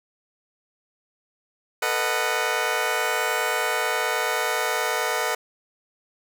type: chord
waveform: 15% pulse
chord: B dominant seventh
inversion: third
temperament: just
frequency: 444.5 / 493.9 / 617.4 / 740.8 Hz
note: A4 / B4 / D#5 / F#5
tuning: +18 / 0 / -14 / +2 cents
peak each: -22 dBFS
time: 1.82-5.35 s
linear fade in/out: 5 ms
effects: none